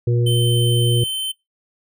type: harmonic tone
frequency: 119.7 Hz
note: A#2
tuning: 46 cents sharp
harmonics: 1 / 3 / 4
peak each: -15 / -24 / -27 dBFS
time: 0.07-1.04 s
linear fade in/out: 5 ms
type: tone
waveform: square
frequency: 3084 Hz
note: G7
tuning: 29 cents flat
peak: -22 dBFS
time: 0.26-1.32 s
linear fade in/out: 10 ms
effects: noise-tail reverb RT60 0.2 s tail -23 dB re dry